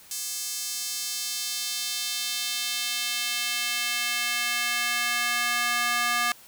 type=tone with high-pass filter sweep; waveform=square; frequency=240 Hz; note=B3; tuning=49 cents flat; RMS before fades=-28 dBFS; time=0.11-6.32 s; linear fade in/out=2 ms; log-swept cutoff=6500 to 1300 Hz; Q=1.2; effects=white hiss -51 dBFS RMS until 6.47 s